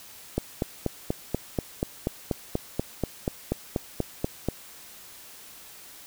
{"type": "click train", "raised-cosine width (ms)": 2, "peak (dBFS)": -11, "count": 18, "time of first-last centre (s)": [0.38, 4.486], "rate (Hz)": 4.14, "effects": ["white hiss -47 dBFS RMS until 6.06 s"]}